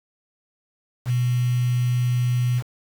sine tone with quantisation, 123.47 Hz, B2, in tune, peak -18 dBFS, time 1.05-2.63 s, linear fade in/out 50 ms, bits 6, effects none

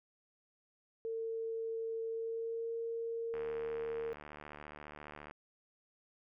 sine tone with pitch glide, 452.1 to 459.7 Hz, A4 to A#4, +47 to -24 cents, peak -36 dBFS, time 1.05-4.13 s, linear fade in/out 0 ms, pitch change +29 cents, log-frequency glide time 2.07-2.73 s
click train, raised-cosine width 0.5 ms, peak -33 dBFS, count 148, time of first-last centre 3.34-5.311 s, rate 74.6 Hz
effects none

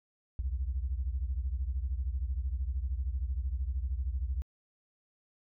sine beating tone pair, 60.8 / 73.8 Hz, B1 / D2, -26 / +9 cents, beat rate 13 Hz, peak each -31 / -34 dBFS, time 0.39-4.42 s, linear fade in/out 0 ms, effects tanh soft clip ceiling -25 dBFS

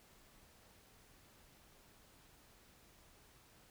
silence, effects pink hiss -65 dBFS RMS until 3.7 s

